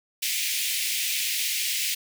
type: high-pass noise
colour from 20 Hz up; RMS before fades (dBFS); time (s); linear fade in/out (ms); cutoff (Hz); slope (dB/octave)
pink; -27; 0.22-1.95; 10; 2100; 48
effects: none